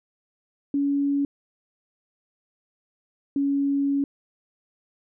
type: tone pair in turn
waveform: sine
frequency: 282.1 / 279.8 Hz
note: C#4 / C#4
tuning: +30 / +16 cents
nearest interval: unison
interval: 14 cents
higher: first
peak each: -20 dBFS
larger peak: neither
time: 0.74-1.25 / 3.36-4.04 s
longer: second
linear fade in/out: 2 ms
effects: none